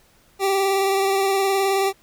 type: tone with vibrato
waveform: 25% pulse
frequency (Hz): 390.1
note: G4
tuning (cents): -8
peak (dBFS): -14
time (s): 0.39-1.93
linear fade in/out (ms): 50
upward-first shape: sine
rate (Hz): 19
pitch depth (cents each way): 23
effects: pink hiss -57 dBFS RMS until 2.02 s